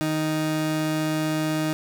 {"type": "tone pair together", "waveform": "30% pulse", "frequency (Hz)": [155.7, 311.4], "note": ["D#3", "D#4"], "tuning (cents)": [2, 2], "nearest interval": "octave", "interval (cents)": 1200, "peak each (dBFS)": -24, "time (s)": [0.01, 1.73], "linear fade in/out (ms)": 0, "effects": []}